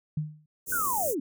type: tone with exponential decay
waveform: sine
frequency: 152.6 Hz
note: D#3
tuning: 33 cents flat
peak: -23 dBFS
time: 0.17-0.46 s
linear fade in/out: 5 ms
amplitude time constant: 63 ms
type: band-stop noise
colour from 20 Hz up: white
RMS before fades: -31 dBFS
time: 0.66-1.15 s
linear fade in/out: 50 ms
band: 490 to 6400 Hz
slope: 48 dB/octave
type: linear sweep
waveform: sine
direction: down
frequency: 1523 to 243.8 Hz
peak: -27 dBFS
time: 0.72-1.2 s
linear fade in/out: 5 ms
effects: none